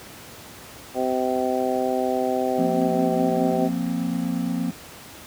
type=harmonic tone; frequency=128.4 Hz; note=C3; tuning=32 cents flat; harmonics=2 / 3 / 4 / 5 / 6; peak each=-27 / -27 / -27 / -27 / -27 dBFS; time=0.94-3.7 s; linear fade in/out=50 ms
type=chord; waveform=triangle; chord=F suspended fourth; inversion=none; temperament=equal; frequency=174.61 / 233.1 / 261.6 Hz; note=F3 / Bb3 / C4; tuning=0 / 0 / 0 cents; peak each=-25 dBFS; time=2.58-4.71 s; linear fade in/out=5 ms
effects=pink hiss -42 dBFS RMS until 5.26 s + high-pass 80 Hz 12 dB/octave